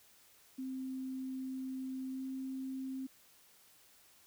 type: tone with pitch glide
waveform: sine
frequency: 261.6 to 264 Hz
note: C4 to C4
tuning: 0 to +16 cents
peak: -38 dBFS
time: 0.58-3.07 s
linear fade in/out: 10 ms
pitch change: +16 cents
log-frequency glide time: 2.1-2.23 s
effects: white hiss -64 dBFS RMS until 4.26 s